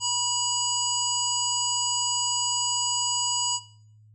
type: harmonic tone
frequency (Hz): 973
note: B5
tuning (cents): -26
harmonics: 1 / 3 / 5 / 7 / 8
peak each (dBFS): -32 / -30 / -30 / -29 / -31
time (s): 0-3.6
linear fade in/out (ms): 50
effects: noise-tail reverb RT60 0.6 s tail -19 dB re dry + added 107 Hz sine -51 dBFS peak until 4.14 s